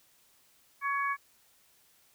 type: harmonic tone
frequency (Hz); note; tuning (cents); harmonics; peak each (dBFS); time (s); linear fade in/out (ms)
560; C#5; +18; 2 / 3 / 4; -30 / -34 / -36; 0.81-1.17; 50
effects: white hiss -65 dBFS RMS until 2.14 s